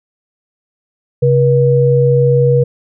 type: tone pair together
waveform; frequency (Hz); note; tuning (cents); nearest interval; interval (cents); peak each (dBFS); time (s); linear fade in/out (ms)
sine; 135 / 481.1; C#3 / B4; -45 / -45; octave + minor seventh; 2200; -10; 1.22-2.64; 10
effects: none